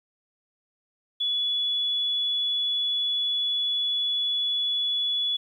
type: tone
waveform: sine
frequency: 3412 Hz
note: G#7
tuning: 46 cents sharp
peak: -23 dBFS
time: 1.2-5.37 s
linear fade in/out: 10 ms
effects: 10-bit